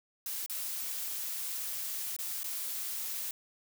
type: noise with dropouts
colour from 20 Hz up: blue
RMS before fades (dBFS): -37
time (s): 0.26-3.31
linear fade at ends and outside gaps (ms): 2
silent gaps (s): 0.462-0.497 / 2.165-2.188 / 2.433-2.442
effects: none